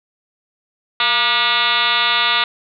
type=tone with frequency modulation; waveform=sine; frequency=2433 Hz; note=D#7; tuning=39 cents flat; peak=-13 dBFS; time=1-2.44 s; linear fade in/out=2 ms; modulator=248 Hz; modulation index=6.1; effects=none